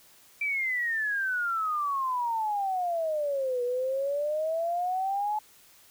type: exponential two-way sweep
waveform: sine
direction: down then up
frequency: 2349 to 483.6 to 859 Hz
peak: -26 dBFS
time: 0.41-5.39 s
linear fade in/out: 5 ms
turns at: 3.63 s
effects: white hiss -57 dBFS RMS until 5.9 s